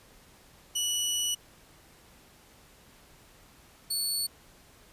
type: tone pair in turn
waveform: 20% pulse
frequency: 2946 / 4433 Hz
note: F#7 / C#8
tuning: -8 / -1 cents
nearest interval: perfect fifth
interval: 707 cents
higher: second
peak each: -22 dBFS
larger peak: neither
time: 0.75-1.35 / 3.9-4.27 s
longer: first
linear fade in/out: 10 ms
effects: pink hiss -57 dBFS RMS until 4.92 s + resampled to 32000 Hz